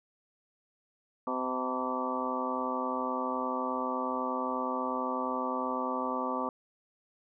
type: harmonic tone with a mistuned harmonic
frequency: 128.2 Hz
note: C3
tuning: 35 cents flat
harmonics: 2 / 3 / 4 / 5 / 6 / 7 / 8 / 9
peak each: -36 / -42 / -38 / -40 / -44 / -37 / -40 / -35 dBFS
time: 1.27-6.49 s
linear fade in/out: 2 ms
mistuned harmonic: 8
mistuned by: -63 cents
effects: none